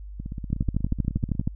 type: two click trains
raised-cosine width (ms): 5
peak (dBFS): -11 / -21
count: 13 / 21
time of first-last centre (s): 0.53-1.475 / 0.2-1.412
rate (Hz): 12.7 / 16.5
effects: added 50 Hz sine -36 dBFS peak until 1.55 s